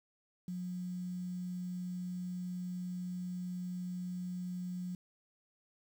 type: tone with quantisation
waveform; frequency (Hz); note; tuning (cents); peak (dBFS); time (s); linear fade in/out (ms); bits
sine; 180.1; F#3; -46; -37; 0.48-4.95; 2; 10
effects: none